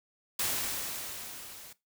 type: noise with level ramp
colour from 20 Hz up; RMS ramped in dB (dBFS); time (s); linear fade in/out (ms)
white; -30 to -49; 0.39-1.73; 5
effects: noise-tail reverb RT60 0.2 s tail -18 dB re dry